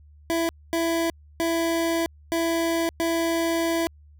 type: tone bursts at uneven times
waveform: 25% pulse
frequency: 332.4 Hz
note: E4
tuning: 15 cents sharp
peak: -18 dBFS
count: 5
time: 0.3-0.49 / 0.73-1.1 / 1.4-2.06 / 2.32-2.89 / 3-3.87 s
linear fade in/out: 0 ms
effects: added 74 Hz sine -48 dBFS peak until 4.19 s